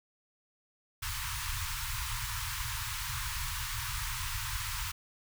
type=band-stop noise; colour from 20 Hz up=pink; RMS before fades=-36 dBFS; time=1.02-4.92 s; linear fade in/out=10 ms; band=130 to 910 Hz; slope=96 dB/octave; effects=none